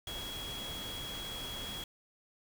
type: tone in noise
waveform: sine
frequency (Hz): 3322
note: G#7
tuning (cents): 0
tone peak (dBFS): -41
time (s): 0.07-1.84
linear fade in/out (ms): 2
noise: pink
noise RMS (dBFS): -44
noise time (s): 0.07-1.84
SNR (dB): 0
effects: none